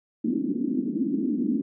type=band-pass noise; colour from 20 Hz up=white; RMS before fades=-26 dBFS; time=0.24-1.62 s; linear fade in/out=10 ms; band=210 to 310 Hz; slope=48 dB/octave; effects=none